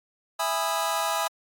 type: chord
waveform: sawtooth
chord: E major seventh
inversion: none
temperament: just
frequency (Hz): 659.3 / 824.1 / 988.9 / 1236.1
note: E5 / G#5 / B5 / D#6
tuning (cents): 0 / -14 / +2 / -12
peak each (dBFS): -26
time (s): 0.39-1.28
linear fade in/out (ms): 10
effects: AAC 64 kbps